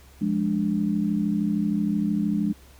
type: chord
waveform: sine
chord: D diminished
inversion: first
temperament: equal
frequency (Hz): 174.61 / 207.7 / 293.7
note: F3 / Ab3 / D4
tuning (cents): 0 / 0 / 0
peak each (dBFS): -28 / -23 / -28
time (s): 0.21-2.53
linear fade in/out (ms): 10
effects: added 67 Hz sine -49 dBFS peak until 2.79 s + pink hiss -54 dBFS RMS until 2.79 s